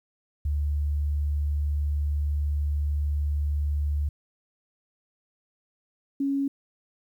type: tone pair in turn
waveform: sine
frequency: 73.2 / 276.9 Hz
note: D2 / C#4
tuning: -5 / -2 cents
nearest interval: octave + major seventh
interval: 2303 cents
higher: second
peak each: -23 dBFS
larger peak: neither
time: 0.45-4.09 / 6.2-6.48 s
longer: first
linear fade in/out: 5 ms
effects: 10-bit